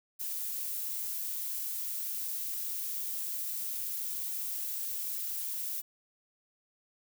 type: noise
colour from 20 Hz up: violet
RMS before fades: -36 dBFS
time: 0.19-5.82 s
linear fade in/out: 20 ms
effects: none